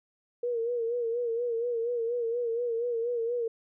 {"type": "tone with vibrato", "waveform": "sine", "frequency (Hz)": 470.9, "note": "A#4", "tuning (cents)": 18, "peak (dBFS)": -27, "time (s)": [0.43, 3.48], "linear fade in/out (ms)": 5, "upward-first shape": "sine", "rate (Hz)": 4.2, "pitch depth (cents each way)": 65, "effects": []}